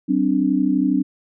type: chord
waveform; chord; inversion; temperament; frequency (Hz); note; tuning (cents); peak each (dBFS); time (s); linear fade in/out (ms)
sine; G suspended fourth; none; equal with one note detuned; 191.08 / 261.6 / 293.7; G3 / C4 / D4; -44 / 0 / 0; -22 / -19 / -19; 0.08-1.03; 20
effects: none